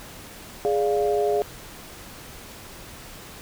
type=chord; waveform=sine; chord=D diminished; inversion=second; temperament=equal; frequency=415.3 / 587.3 / 698.5 Hz; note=Ab4 / D5 / F5; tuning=0 / 0 / 0 cents; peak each=-21 / -27 / -26 dBFS; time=0.65-1.42 s; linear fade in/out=0 ms; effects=pink hiss -42 dBFS RMS until 3.41 s